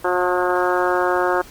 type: harmonic tone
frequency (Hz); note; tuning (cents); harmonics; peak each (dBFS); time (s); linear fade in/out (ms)
180; F#3; -47; 2 / 3 / 4 / 5 / 6 / 7 / 8 / 9; -21 / -23 / -24 / -25 / -26 / -26 / -27 / -28; 0.04-1.42; 10
effects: pink hiss -43 dBFS RMS until 1.5 s + Opus 24 kbps